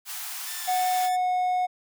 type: high-pass noise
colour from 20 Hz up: white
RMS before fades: -35 dBFS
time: 0.05-1.1 s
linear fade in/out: 50 ms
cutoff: 690 Hz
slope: 96 dB/octave
type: tone with vibrato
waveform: 10% pulse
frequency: 1760 Hz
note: A6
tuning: in tune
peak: -28 dBFS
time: 0.46-1.17 s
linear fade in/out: 20 ms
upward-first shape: sine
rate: 3 Hz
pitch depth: 21 cents each way
type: tone with pitch glide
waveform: triangle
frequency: 735 to 729.9 Hz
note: F#5 to F#5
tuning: -12 to -24 cents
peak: -20 dBFS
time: 0.67-1.67 s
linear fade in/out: 20 ms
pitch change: -12 cents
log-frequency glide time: 1.02-1.29 s
effects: none